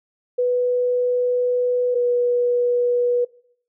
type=tone pair in turn; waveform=sine; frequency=493.9 / 486.8 Hz; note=B4 / B4; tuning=0 / -25 cents; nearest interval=unison; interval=25 cents; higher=first; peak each=-16 / -16 dBFS; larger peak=neither; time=0.38-1.95 / 1.95-3.25 s; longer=first; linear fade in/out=10 ms; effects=noise-tail reverb RT60 0.6 s tail -21 dB re dry